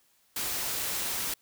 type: noise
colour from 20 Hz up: white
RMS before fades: -32 dBFS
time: 0.36-1.34 s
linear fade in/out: 5 ms
effects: white hiss -67 dBFS RMS until 1.41 s